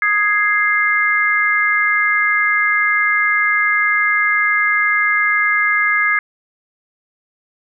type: chord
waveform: sine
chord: Ab major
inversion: second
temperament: equal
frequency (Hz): 1244.5 / 1661.2 / 2093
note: Eb6 / Ab6 / C7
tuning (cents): 0 / 0 / 0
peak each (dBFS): -20 / -16 / -16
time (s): 0.02-6.19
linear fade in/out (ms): 2
effects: none